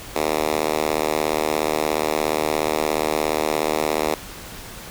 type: tone with high-pass filter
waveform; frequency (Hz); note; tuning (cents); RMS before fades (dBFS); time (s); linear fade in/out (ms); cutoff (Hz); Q
5% pulse; 77; D#2; -17; -22; 0.15-4.15; 10; 370; 1.2
effects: pink hiss -37 dBFS RMS until 4.9 s